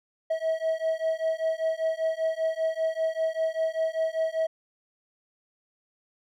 triangle beating tone pair, 642 / 647.1 Hz, E5 / E5, -46 / -32 cents, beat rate 5.1 Hz, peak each -26 dBFS, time 0.3-4.47 s, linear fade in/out 10 ms, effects none

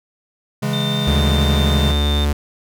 square chord, C# minor, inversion none, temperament equal with one note detuned, 137.55 / 164.81 / 207.7 Hz, C#3 / E3 / G#3, -13 / 0 / 0 cents, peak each -22 / -27 / -23 dBFS, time 0.62-1.92 s, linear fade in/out 10 ms
sine tone, 3602 Hz, A7, 40 cents sharp, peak -23 dBFS, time 0.73-2.25 s, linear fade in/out 5 ms
45% pulse tone with pitch glide, 73.42 to 73 Hz, D2 to D2, 0 to -10 cents, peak -15 dBFS, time 1.07-2.33 s, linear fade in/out 5 ms, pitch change -10 cents, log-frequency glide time 1.19-1.91 s
effects none

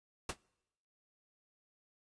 pink noise with exponential decay, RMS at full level -31 dBFS, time 0.29-0.37 s, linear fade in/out 5 ms, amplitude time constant 16 ms, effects noise-tail reverb RT60 0.9 s tail -26 dB re dry + resampled to 22050 Hz

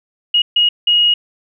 sine tone bursts at uneven times, 2883 Hz, F#7, 46 cents flat, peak -9 dBFS, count 3, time 0.34-0.42 / 0.56-0.69 / 0.87-1.14 s, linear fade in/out 5 ms, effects none

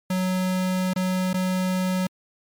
square tone with dropouts, 185 Hz, F#3, in tune, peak -22 dBFS, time 0.1-2.07 s, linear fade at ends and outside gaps 5 ms, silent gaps 0.935-0.96 / 1.332-1.341 s, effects MP3 96 kbps

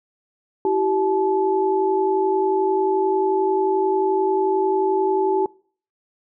sine tone cluster, 333.8 / 385.1 / 863 Hz, E4 / G4 / A5, +22 / -31 / -34 cents, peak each -26 / -18 / -23 dBFS, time 0.65-5.46 s, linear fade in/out 2 ms, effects noise-tail reverb RT60 0.5 s tail -25 dB re dry

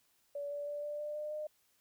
sine tone with pitch steps, 573 / 578.7 / 584.4 / 590.1 / 596 / 601.8 / 607.8 Hz, D5 / D5 / D5 / D5 / D5 / D5 / D#5, -43 / -26 / -9 / +8 / +25 / +42 / -41 cents, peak -37 dBFS, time 0.35-1.47 s, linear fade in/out 5 ms, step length 160 ms, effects white hiss -73 dBFS RMS until 1.8 s

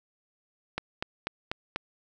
click train, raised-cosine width 0.3 ms, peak -14 dBFS, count 5, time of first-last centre 0.78-1.76 s, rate 4.08 Hz, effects none

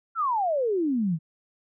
sine exponential sweep, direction down, 1396.9 to 150.8 Hz, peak -22 dBFS, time 0.15-1.19 s, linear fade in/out 50 ms, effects none

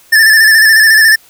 square tone with vibrato, 1760 Hz, A6, in tune, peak -4 dBFS, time 0.12-1.16 s, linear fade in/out 10 ms, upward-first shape square, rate 14 Hz, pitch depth 37 cents each way, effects white hiss -44 dBFS RMS until 1.29 s

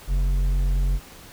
triangle tone with hard clipping, 46 Hz, F#1, 9 cents flat, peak -20 dBFS, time 0.07-1 s, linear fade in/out 50 ms, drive 10 dB, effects pink hiss -45 dBFS RMS until 1.32 s

